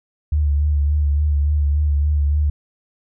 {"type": "tone with vibrato", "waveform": "sine", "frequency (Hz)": 73.42, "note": "D2", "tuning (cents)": 0, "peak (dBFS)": -14, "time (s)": [0.32, 2.5], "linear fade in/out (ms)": 5, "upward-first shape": "sine", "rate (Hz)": 3.5, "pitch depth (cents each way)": 42, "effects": []}